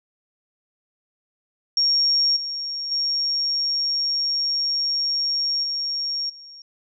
sine tone with level steps, 5550 Hz, F8, 12 cents flat, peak -16 / -26 / -20 / -23 / -40 dBFS, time 1.77-6.62 s, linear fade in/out 2 ms, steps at 2.36 / 2.91 / 5.63 / 6.29 s, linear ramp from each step 10 ms, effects none

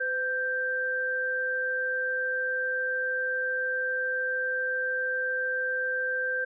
sine tone pair together, 509 / 1571.8 Hz, C5 / G6, -48 / +4 cents, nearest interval octave + minor sixth, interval 1952 cents, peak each -33 / -27 dBFS, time 0-6.45 s, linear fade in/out 10 ms, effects none

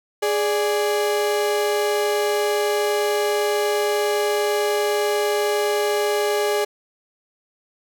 35% pulse tone pair together, 415.3 / 587.3 Hz, G#4 / D5, 0 / 0 cents, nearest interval tritone, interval 600 cents, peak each -18 / -23 dBFS, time 0.22-6.65 s, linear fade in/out 10 ms, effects none

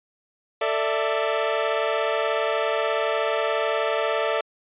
sawtooth chord, A suspended fourth, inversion none, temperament equal with one note detuned, 445.1 / 587.3 / 659.3 Hz, A4 / D5 / E5, +20 / 0 / 0 cents, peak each -22 dBFS, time 0.61-4.41 s, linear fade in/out 5 ms, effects resampled to 8000 Hz

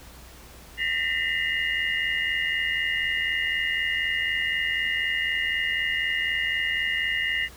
sine tone cluster, 1817 / 1970 / 2054 / 2841 Hz, A#6 / B6 / C7 / F7, -45 / -5 / -33 / +29 cents, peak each -29 dBFS, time 0.77-7.49 s, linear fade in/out 50 ms, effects added 60 Hz sine -47 dBFS peak until 7.56 s + pink hiss -48 dBFS RMS until 7.56 s

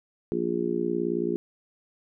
harmonic tone, 58.8 Hz, A#1, 16 cents sharp, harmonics 3 / 4 / 5 / 6 / 7, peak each -34 / -32 / -34 / -28 / -30 dBFS, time 0.32-1.36 s, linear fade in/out 0 ms, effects none

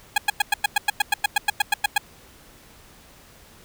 15% pulse tone bursts, 828 Hz, G#5, 5 cents flat, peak -9 dBFS, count 16, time 0.16-1.98 s, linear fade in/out 5 ms, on 20 ms, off 100 ms, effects pink hiss -50 dBFS RMS until 3.64 s

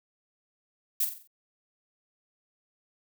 violet noise with echo, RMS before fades -26 dBFS, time 1-1.05 s, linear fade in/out 5 ms, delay 45 ms, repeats 5, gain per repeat -7 dB, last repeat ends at 1.275 s, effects none

